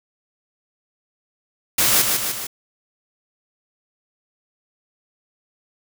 white noise with echo, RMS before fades -17 dBFS, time 1.78-2.02 s, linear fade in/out 5 ms, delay 150 ms, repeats 3, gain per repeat -4 dB, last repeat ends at 2.47 s, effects none

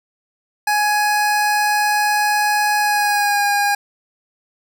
25% pulse tone with pitch glide, 836 to 814.5 Hz, G#5 to G#5, +11 to -34 cents, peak -11 dBFS, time 0.67-3.75 s, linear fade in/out 5 ms, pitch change -45 cents, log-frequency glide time 2.79-3.45 s, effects none

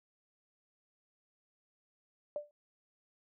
sine tone with exponential decay, 590 Hz, D5, 8 cents sharp, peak -31 dBFS, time 2.36-2.51 s, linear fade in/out 1 ms, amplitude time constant 32 ms, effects none

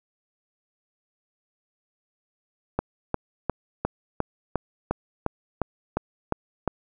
click train, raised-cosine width 1 ms, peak -9 dBFS, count 12, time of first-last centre 2.79-6.677 s, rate 2.83 Hz, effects none

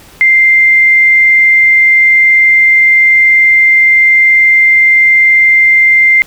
sine tone, 2093 Hz, C7, in tune, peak -3 dBFS, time 0.21-6.22 s, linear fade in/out 0 ms, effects pink hiss -38 dBFS RMS until 6.26 s

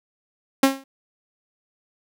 sawtooth tone with exponential decay, 270 Hz, C#4, 45 cents flat, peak -6 dBFS, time 0.63-0.84 s, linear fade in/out 5 ms, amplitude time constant 45 ms, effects none

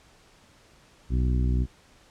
harmonic tone, 62.2 Hz, B1, 13 cents sharp, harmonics 1 / 2 / 3 / 4 / 5 / 6, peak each -22 / -28 / -35 / -34 / -40 / -42 dBFS, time 1.09-1.67 s, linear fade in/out 50 ms, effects pink hiss -57 dBFS RMS until 2.1 s + low-pass 8000 Hz 12 dB/octave

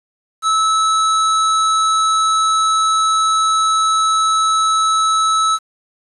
square tone, 1303 Hz, E6, 20 cents flat, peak -13 dBFS, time 0.42-5.59 s, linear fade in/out 50 ms, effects resampled to 24000 Hz + 7-bit

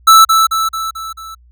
square tone with echo, 1317 Hz, E6, 2 cents flat, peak -3 dBFS, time 0.07-0.25 s, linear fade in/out 10 ms, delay 220 ms, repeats 5, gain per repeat -5 dB, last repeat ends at 1.35 s, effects added 60 Hz sine -43 dBFS peak until 1.51 s

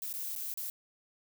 violet noise with dropouts, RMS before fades -38 dBFS, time 0.02-0.7 s, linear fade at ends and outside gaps 1 ms, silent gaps 0.129-0.138 / 0.353-0.361 / 0.54-0.574 s, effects none

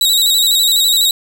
sawtooth tone with vibrato, 3853 Hz, B7, 44 cents flat, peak -7 dBFS, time 0.01-1.11 s, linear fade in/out 2 ms, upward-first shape square, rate 12 Hz, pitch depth 40 cents each way, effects 7-bit

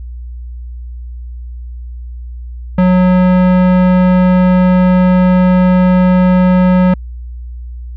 sine tone with tanh clipping, 182.8 Hz, F#3, 21 cents flat, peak -8 dBFS, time 2.78-6.94 s, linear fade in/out 5 ms, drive 18 dB, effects added 60 Hz sine -23 dBFS peak until 7.96 s

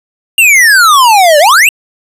square exponential two-way sweep, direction down then up, 2843 to 570 to 2843 Hz, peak -3 dBFS, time 0.38-1.69 s, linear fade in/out 2 ms, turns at 1.39 s, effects resampled to 32000 Hz + 7-bit

